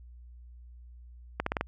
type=accelerating click train; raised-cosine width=0.5 ms; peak=-13 dBFS; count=5; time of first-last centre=1.4-1.61 s; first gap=64 ms; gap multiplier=0.87; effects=added 60 Hz sine -47 dBFS peak until 1.67 s